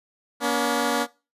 10% pulse tone pair together, 238.8 / 284 Hz, A#3 / C#4, +42 / +42 cents, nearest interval minor third, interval 300 cents, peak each -16 dBFS, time 0.4-1.07 s, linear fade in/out 50 ms, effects noise-tail reverb RT60 0.3 s tail -21 dB re dry + resampled to 32000 Hz

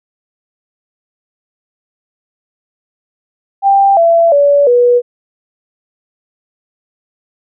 sine tone with pitch steps, 790 / 672 / 571.7 / 486.3 Hz, G5 / E5 / D5 / B4, +13 / +33 / -47 / -27 cents, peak -5 dBFS, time 3.62-5.02 s, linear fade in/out 50 ms, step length 350 ms, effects none

